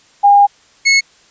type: tone pair in turn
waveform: sine / sawtooth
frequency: 810 / 2190 Hz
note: G#5 / C#7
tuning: -43 / -22 cents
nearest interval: octave + perfect fourth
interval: 1721 cents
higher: second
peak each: -4 dBFS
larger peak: neither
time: 0.23-0.47 / 0.85-1.01 s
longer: first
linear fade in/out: 20 ms
effects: white hiss -49 dBFS RMS until 1.3 s + resampled to 16000 Hz